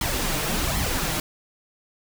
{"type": "noise with flanger", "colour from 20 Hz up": "pink", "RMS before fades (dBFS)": -25, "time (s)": [0.01, 1.2], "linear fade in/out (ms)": 2, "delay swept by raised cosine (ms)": [0.94, 6.54], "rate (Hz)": 1.3, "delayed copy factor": 0.65, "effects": []}